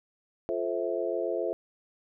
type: chord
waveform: sine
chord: F major seventh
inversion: none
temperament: just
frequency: 349.2 / 436.5 / 523.8 / 654.8 Hz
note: F4 / A4 / C5 / E5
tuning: 0 / -14 / +2 / -12 cents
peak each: -33 dBFS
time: 0.49-1.53 s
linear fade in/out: 0 ms
effects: none